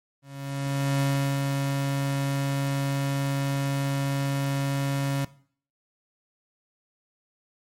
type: tone with ADSR envelope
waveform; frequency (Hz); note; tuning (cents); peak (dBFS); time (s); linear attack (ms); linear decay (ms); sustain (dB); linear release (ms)
35% pulse; 138.59; C#3; 0; -19; 0.22-5.25; 790; 370; -3; 4
effects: noise-tail reverb RT60 0.5 s tail -18 dB re dry + MP3 64 kbps